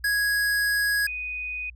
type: tone pair in turn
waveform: square / sine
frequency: 1661.2 / 2489 Hz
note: G#6 / D#7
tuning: 0 / 0 cents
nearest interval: perfect fifth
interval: 700 cents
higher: second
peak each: -22 / -29 dBFS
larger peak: first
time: 0.04-1.07 / 1.07-1.7 s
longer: first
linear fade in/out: 5 ms
effects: added 60 Hz sine -44 dBFS peak until 1.75 s